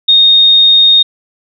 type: tone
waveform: sine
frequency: 3700 Hz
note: A#7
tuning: 14 cents flat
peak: -3 dBFS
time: 0.08-1.03 s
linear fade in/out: 10 ms
effects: none